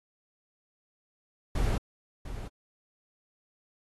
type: noise with echo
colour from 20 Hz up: brown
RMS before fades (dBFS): -27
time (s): 1.55-1.78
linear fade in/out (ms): 5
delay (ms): 700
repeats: 1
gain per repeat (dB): -11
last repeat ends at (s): 2.48
effects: AAC 32 kbps